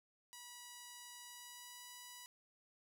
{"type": "tone with pitch glide", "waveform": "5% pulse", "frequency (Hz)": [972, 980.5], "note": ["B5", "B5"], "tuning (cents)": [-28, -13], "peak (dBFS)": -40, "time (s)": [0.33, 2.26], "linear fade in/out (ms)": 0, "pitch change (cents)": 15, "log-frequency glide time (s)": [1.27, 1.9], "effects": ["13-bit"]}